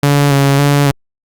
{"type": "tone with vibrato", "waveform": "sawtooth", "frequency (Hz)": 141.1, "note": "C#3", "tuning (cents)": 31, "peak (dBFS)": -4, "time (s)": [0.03, 0.91], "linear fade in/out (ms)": 2, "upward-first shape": "square", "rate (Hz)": 1.8, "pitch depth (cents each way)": 24, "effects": ["Opus 48 kbps"]}